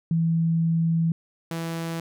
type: tone pair in turn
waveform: sine / sawtooth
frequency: 164.81 / 165.43 Hz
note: E3 / E3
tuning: 0 / +6 cents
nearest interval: unison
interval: 6 cents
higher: second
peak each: -19 / -24 dBFS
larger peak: first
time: 0.11-1.12 / 1.51-2 s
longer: first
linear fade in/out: 2 ms
effects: none